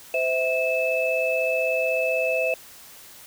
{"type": "tone cluster", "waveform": "sine", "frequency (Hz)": [514, 650, 2615], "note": ["C5", "E5", "E7"], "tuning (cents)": [-31, -24, -15], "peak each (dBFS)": -25, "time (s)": [0.14, 2.54], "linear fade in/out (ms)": 2, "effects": ["white hiss -46 dBFS RMS until 3.26 s"]}